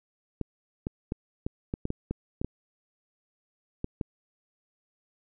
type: clicks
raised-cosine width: 3 ms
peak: -17 dBFS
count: 12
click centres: 0.413 / 0.869 / 1.121 / 1.465 / 1.739 / 1.854 / 1.904 / 2.11 / 2.415 / 2.446 / 3.844 / 4.012 s
effects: none